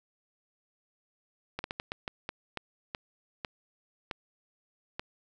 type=slowing click train; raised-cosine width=0.3 ms; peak=-18 dBFS; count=12; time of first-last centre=1.59-4.995 s; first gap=51 ms; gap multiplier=1.33; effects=none